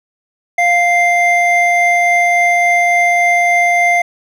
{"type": "tone pair together", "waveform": "triangle", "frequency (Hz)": [698.5, 2092], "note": ["F5", "C7"], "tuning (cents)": [0, -1], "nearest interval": "octave + perfect fifth", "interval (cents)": 1899, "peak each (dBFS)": -10, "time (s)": [0.58, 4.02], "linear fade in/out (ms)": 5, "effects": []}